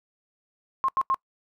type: tone bursts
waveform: sine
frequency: 1067 Hz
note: C6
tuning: 34 cents sharp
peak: -20 dBFS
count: 3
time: 0.84-1.144 s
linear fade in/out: 0 ms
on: 44 ms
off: 86 ms
effects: noise-tail reverb RT60 0.1 s tail -25 dB re dry